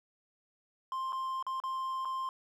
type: tone with dropouts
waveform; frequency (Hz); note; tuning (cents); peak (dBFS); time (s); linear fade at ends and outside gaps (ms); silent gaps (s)
triangle; 1051; C6; +7; -31; 0.92-2.29; 1; 1.123-1.129 / 1.426-1.466 / 1.601-1.637 / 2.049-2.054
effects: none